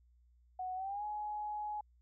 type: tone with pitch glide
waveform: sine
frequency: 740 to 840.3 Hz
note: F#5 to G#5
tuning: 0 to +20 cents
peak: -37 dBFS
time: 0.59-1.81 s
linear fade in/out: 5 ms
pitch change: +220 cents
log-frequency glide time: 0.75-1.04 s
effects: added 60 Hz sine -64 dBFS peak until 2.01 s